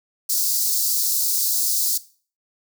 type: high-pass noise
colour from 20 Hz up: white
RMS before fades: -21 dBFS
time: 0.29-1.98 s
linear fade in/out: 10 ms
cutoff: 4300 Hz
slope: 48 dB/octave
effects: noise-tail reverb RT60 0.4 s tail -17 dB re dry